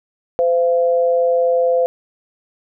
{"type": "tone pair together", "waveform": "sine", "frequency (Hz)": [512.4, 684], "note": ["C5", "F5"], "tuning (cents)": [-36, -36], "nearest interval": "perfect fourth", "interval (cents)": 500, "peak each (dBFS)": [-13, -20], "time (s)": [0.39, 1.86], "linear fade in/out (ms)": 0, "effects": []}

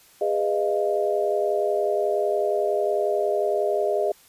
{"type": "tone cluster", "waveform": "sine", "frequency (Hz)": [408.9, 494.6, 616, 687], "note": ["G#4", "B4", "D#5", "F5"], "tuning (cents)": [-27, 3, -17, -29], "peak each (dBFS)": [-24, -31, -24, -28], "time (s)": [0.21, 4.12], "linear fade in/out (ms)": 5, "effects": ["white hiss -54 dBFS RMS until 4.28 s", "resampled to 32000 Hz"]}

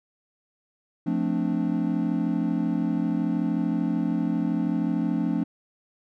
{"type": "chord", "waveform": "triangle", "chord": "D minor seventh", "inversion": "first", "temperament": "equal with one note detuned", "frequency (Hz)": [174.61, 220, 260.7, 293.7], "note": ["F3", "A3", "C4", "D4"], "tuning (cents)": [0, 0, -6, 0], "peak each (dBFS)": [-26, -26, -27, -26], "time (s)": [1.06, 5.44], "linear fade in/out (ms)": 10, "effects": []}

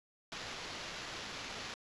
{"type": "noise with sample-and-hold", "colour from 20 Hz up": "blue", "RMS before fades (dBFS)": -44, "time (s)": [0.32, 1.74], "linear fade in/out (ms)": 0, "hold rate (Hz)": 8820, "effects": ["resampled to 22050 Hz"]}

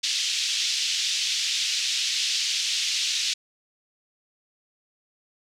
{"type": "band-pass noise", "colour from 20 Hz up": "pink", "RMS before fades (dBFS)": -26, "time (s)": [0.03, 3.34], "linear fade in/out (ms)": 10, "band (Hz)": [2900, 6200], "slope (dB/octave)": 24, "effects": []}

